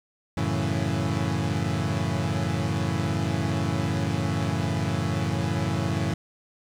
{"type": "chord", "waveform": "30% pulse", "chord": "F# minor seventh", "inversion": "none", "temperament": "equal", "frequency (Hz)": [92.5, 110, 138.59, 164.81], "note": ["F#2", "A2", "C#3", "E3"], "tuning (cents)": [0, 0, 0, 0], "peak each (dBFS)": -27, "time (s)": [0.37, 6.14], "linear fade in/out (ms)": 5, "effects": ["low-pass 8000 Hz 12 dB/octave", "9-bit"]}